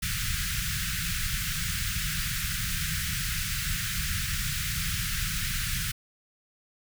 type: band-stop noise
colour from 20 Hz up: pink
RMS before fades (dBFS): -30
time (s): 0.02-5.92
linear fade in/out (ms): 10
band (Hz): 180 to 1400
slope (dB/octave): 48
effects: none